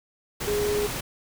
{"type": "tone in noise", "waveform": "sine", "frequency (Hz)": 415.3, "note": "G#4", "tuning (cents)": 0, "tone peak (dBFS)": -23, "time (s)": [0.47, 0.87], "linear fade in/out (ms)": 10, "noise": "pink", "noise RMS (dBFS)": -31, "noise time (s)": [0.4, 1.01], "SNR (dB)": 5, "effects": []}